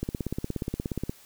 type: click train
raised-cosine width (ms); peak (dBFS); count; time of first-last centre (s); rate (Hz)
3; -16; 19; 0.03-1.095; 16.9
effects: white hiss -54 dBFS RMS until 1.25 s